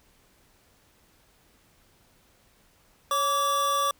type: tone pair together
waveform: square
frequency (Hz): 554.4 / 1155.2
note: C#5 / D6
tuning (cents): 0 / -29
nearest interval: octave + minor second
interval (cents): 1271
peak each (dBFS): -32 / -24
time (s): 3.11-3.91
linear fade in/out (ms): 2
effects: pink hiss -62 dBFS RMS until 3.99 s